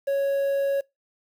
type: tone with quantisation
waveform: triangle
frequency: 554.4 Hz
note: C#5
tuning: in tune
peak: -19 dBFS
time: 0.07-0.81 s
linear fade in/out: 10 ms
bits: 8
effects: noise-tail reverb RT60 0.2 s tail -23 dB re dry